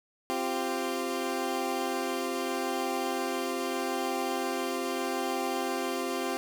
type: chord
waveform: 20% pulse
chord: C suspended fourth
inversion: none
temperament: equal with one note detuned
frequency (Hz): 261.6 / 346.4 / 392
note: C4 / F4 / G4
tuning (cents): 0 / -14 / 0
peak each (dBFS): -29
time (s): 0.3-6.37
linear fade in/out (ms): 0
effects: none